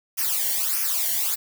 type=noise with flanger; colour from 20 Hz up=blue; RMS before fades=-24 dBFS; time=0.17-1.36 s; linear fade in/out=20 ms; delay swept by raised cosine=0.25 to 0.81 ms; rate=1.6 Hz; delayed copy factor=-0.8; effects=none